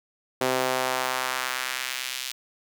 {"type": "tone with high-pass filter sweep", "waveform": "sawtooth", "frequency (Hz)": 128.9, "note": "C3", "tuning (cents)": -26, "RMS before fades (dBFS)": -28, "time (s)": [0.41, 2.32], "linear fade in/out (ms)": 5, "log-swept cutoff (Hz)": [410, 3400], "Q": 1.1, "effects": []}